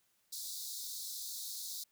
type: high-pass noise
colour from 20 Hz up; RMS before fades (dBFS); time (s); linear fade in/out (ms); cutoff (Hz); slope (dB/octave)
pink; -43; 0.32-1.84; 10; 3700; 96
effects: white hiss -75 dBFS RMS until 1.91 s